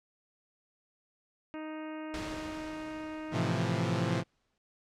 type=harmonic tone; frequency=311.1 Hz; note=D#4; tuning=in tune; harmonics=1 / 2 / 3 / 4 / 5 / 6 / 7 / 8 / 9; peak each=-39 / -45 / -49 / -51 / -53 / -55 / -56 / -57 / -58 dBFS; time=1.54-3.52 s; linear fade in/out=0 ms
type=noise with exponential decay; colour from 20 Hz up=pink; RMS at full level=-39 dBFS; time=2.14-4.58 s; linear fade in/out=1 ms; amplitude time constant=530 ms
type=chord; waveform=sawtooth; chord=F major seventh; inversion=first; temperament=equal; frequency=110 / 130.81 / 164.81 / 174.61 Hz; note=A2 / C3 / E3 / F3; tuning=0 / 0 / 0 / 0 cents; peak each=-30 dBFS; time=3.31-4.24 s; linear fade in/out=50 ms
effects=low-pass 6000 Hz 12 dB/octave